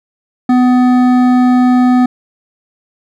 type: tone with hard clipping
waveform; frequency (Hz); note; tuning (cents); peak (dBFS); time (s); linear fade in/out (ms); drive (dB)
triangle; 250.2; B3; +23; -8; 0.49-2.06; 5; 15
effects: none